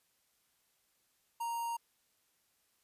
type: tone with notch filter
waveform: square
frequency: 932.3 Hz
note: A#5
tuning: in tune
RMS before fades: -37 dBFS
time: 1.4-1.77 s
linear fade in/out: 10 ms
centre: 3800 Hz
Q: 0.7
effects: white hiss -75 dBFS RMS until 2.83 s + resampled to 32000 Hz